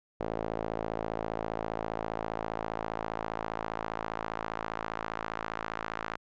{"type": "tone with band-pass filter sweep", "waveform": "sawtooth", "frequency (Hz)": 55, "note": "A1", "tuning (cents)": 0, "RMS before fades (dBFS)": -36, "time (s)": [0.2, 6.17], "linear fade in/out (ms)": 5, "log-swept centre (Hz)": [570, 1300], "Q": 1.4, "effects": ["resampled to 16000 Hz"]}